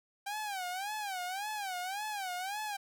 sawtooth tone with vibrato, 784 Hz, G5, in tune, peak -32 dBFS, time 0.26-2.77 s, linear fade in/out 10 ms, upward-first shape sine, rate 1.8 Hz, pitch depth 160 cents each way, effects none

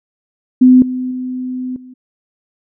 sine tone with level steps, 254.1 Hz, B3, 49 cents sharp, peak -3 / -17 / -19 / -33 dBFS, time 0.61-1.94 s, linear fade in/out 10 ms, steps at 0.82 / 1.11 / 1.76 s, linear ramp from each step 2 ms, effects none

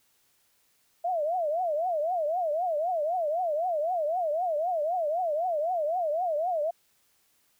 sine tone with vibrato, 660 Hz, E5, 2 cents sharp, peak -25 dBFS, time 1.04-6.71 s, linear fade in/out 10 ms, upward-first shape triangle, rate 3.9 Hz, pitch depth 240 cents each way, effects white hiss -68 dBFS RMS until 7.59 s

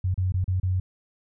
sine tone with dropouts, 92.5 Hz, F#2, in tune, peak -21 dBFS, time 0.04-0.8 s, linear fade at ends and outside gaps 5 ms, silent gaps 0.143-0.177 / 0.322-0.34 / 0.443-0.479 / 0.6-0.631 s, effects none

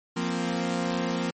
sawtooth chord, F suspended fourth, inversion none, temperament equal, 174.61 / 233.1 / 261.6 Hz, F3 / Bb3 / C4, 0 / 0 / 0 cents, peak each -26 / -26 / -28 dBFS, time 0.16-1.31 s, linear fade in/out 10 ms, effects MP3 32 kbps

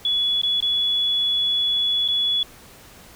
sine tone with dropouts, 3399 Hz, G#7, 39 cents sharp, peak -18 dBFS, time 0.05-2.43 s, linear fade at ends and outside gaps 2 ms, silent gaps 0.416-0.433 / 0.604-0.625 / 2.079-2.085 s, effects pink hiss -46 dBFS RMS until 3.15 s

